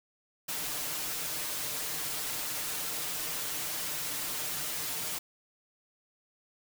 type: noise with comb filter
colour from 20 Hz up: white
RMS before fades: -35 dBFS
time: 0.48-5.19 s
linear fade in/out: 10 ms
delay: 6.6 ms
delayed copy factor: +0.85
effects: none